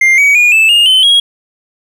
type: tone with pitch steps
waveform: triangle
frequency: 2100 / 2264 / 2440 / 2631 / 2836 / 3057 / 3295 Hz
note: C7 / C#7 / D#7 / E7 / F7 / G7 / G#7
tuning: +6 / +36 / -34 / -4 / +26 / -44 / -14 cents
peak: -3 dBFS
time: 0.01-1.2 s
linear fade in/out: 5 ms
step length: 170 ms
effects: none